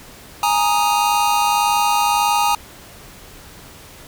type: chord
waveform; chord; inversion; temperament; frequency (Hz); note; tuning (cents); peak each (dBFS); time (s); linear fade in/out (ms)
square; Ab suspended second; none; equal; 830.6 / 932.3 / 1244.5; Ab5 / Bb5 / Eb6; 0 / 0 / 0; -19 / -19 / -22; 0.43-2.55; 2
effects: pink hiss -41 dBFS RMS until 4.07 s